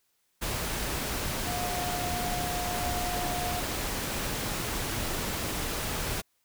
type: tone in noise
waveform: sine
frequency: 714 Hz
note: F5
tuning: 38 cents sharp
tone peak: -33 dBFS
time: 1.46-3.61 s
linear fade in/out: 20 ms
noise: pink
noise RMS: -32 dBFS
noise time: 0.41-6.22 s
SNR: -4 dB
effects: white hiss -73 dBFS RMS until 6.44 s